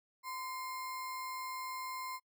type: tone with sample-and-hold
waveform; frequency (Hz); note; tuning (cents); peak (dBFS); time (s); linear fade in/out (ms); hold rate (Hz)
sine; 1027; C6; -33; -39; 0.23-2.2; 50; 3150
effects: noise-tail reverb RT60 0.1 s tail -26 dB re dry